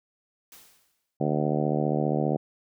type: noise with exponential decay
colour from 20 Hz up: white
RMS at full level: -47 dBFS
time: 0.52-1.17 s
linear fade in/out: 2 ms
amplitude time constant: 140 ms
type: harmonic tone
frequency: 75 Hz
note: D2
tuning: 37 cents sharp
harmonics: 2 / 3 / 4 / 5 / 6 / 7 / 8 / 9 / 10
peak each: -28 / -30 / -31 / -32 / -33 / -33 / -34 / -35 / -35 dBFS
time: 1.2-2.37 s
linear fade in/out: 10 ms
effects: none